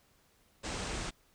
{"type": "low-pass noise", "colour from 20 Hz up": "pink", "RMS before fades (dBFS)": -38, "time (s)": [0.63, 1.11], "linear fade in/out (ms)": 20, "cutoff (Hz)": 9000, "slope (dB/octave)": 96, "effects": ["pink hiss -68 dBFS RMS until 1.34 s"]}